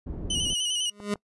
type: low-pass noise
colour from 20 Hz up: pink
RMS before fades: -34 dBFS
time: 0.06-0.54 s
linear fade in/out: 10 ms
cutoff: 290 Hz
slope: 12 dB/octave
type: tone with vibrato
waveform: sawtooth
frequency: 2960 Hz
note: F#7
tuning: in tune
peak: -22 dBFS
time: 0.3-0.9 s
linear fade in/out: 5 ms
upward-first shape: square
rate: 9.9 Hz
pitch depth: 42 cents each way
type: tone with exponential growth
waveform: 25% pulse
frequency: 205.6 Hz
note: G#3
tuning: 17 cents flat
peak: -19 dBFS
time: 0.9-1.14 s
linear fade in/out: 2 ms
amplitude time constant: 51 ms
type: clicks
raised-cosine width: 1 ms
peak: -28 dBFS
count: 2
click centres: 1.002 / 1.157 s
effects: noise-tail reverb RT60 0.1 s tail -25 dB re dry + resampled to 24000 Hz